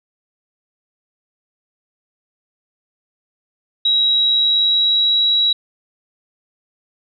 sine tone with pitch glide, 3853 to 3882 Hz, B7 to B7, -44 to -31 cents, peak -12 dBFS, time 3.85-5.53 s, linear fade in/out 5 ms, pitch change +13 cents, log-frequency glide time 4.04-5.27 s, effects none

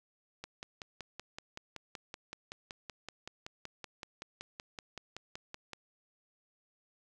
click train, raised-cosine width 0.2 ms, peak -25 dBFS, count 29, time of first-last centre 0.44-5.733 s, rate 5.29 Hz, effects none

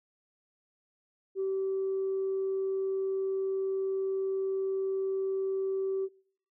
sine tone, 385.1 Hz, G4, 31 cents flat, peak -27 dBFS, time 1.35-6.09 s, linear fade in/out 50 ms, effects noise-tail reverb RT60 0.7 s tail -26 dB re dry + tanh soft clip ceiling -24 dBFS

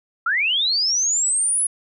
sine linear sweep, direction up, 1300 to 10440 Hz, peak -17 dBFS, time 0.26-1.67 s, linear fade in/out 5 ms, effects none

